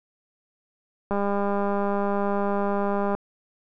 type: click train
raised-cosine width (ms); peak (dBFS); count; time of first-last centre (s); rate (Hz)
1; -13; 411; 1.11-3.15; 201
effects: none